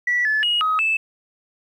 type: tone with pitch steps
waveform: sine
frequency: 1952 / 1729 / 2887 / 1264 / 2629 Hz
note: B6 / A6 / F#7 / D#6 / E7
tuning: -21 / -31 / -43 / +27 / -5 cents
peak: -16 dBFS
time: 0.07-0.97 s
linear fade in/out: 5 ms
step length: 180 ms
effects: tanh soft clip ceiling -12 dBFS + 9-bit